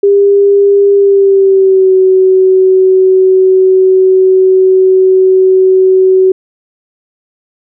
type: tone with pitch glide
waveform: sine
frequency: 400.8 to 376.1 Hz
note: G4 to F#4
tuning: +38 to +28 cents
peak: -3 dBFS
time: 0.03-6.32 s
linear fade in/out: 5 ms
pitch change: -110 cents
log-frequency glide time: 0.94-1.93 s
effects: none